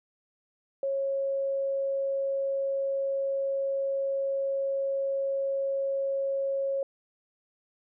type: tone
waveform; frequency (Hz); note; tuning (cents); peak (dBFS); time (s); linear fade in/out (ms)
sine; 547; C#5; -23; -26; 0.83-6.83; 2
effects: none